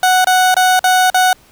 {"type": "tone with dropouts", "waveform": "30% pulse", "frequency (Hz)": 740, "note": "F#5", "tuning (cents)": 0, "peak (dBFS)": -6, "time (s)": [0.03, 1.33], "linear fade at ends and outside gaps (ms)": 2, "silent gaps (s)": [[0.245, 0.27], [0.543, 0.566], [0.793, 0.841], [1.101, 1.144]], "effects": ["pink hiss -48 dBFS RMS until 1.51 s"]}